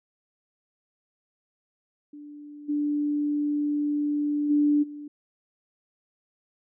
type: tone with level steps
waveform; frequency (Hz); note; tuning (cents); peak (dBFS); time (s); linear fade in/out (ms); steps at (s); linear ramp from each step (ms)
sine; 293.7; D4; 0; -40 / -23 / -18 / -36; 2.13-5.08; 5; 2.68 / 4.49 / 4.82; 20
effects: none